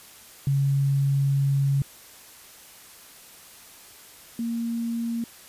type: tone pair in turn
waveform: sine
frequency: 138.59 / 232.3 Hz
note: C#3 / A#3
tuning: 0 / -6 cents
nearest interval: major sixth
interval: 894 cents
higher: second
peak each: -19 / -25 dBFS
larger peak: first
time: 0.47-1.82 / 4.39-5.24 s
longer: first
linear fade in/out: 2 ms
effects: white hiss -48 dBFS RMS until 5.48 s + resampled to 32000 Hz